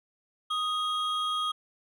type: tone pair together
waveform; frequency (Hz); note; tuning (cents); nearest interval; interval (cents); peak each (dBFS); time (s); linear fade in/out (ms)
triangle; 1246 / 3273; D#6 / G#7; +2 / -26; octave + perfect fourth; 1672; -27 / -30; 0.5-1.52; 10
effects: none